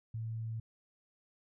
sine tone, 112.4 Hz, A2, 37 cents sharp, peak -36 dBFS, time 0.14-0.6 s, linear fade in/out 5 ms, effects none

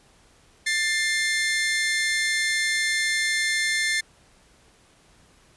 sawtooth tone pair together, 1774 / 2106 Hz, A6 / C7, +14 / +11 cents, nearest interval minor third, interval 297 cents, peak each -21 dBFS, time 0.66-4.01 s, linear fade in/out 10 ms, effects pink hiss -57 dBFS RMS until 5.56 s + resampled to 24000 Hz

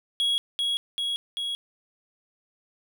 triangle tone with echo, 3322 Hz, G#7, in tune, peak -20 dBFS, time 0.2-0.38 s, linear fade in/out 0 ms, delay 390 ms, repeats 3, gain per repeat -2 dB, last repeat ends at 1.55 s, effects none

